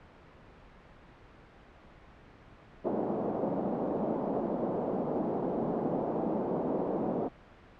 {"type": "band-pass noise", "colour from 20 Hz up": "pink", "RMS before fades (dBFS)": -32, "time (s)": [2.84, 7.29], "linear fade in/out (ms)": 20, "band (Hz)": [190, 760], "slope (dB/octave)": 24, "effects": ["pink hiss -54 dBFS RMS until 7.79 s", "low-pass 2000 Hz 12 dB/octave"]}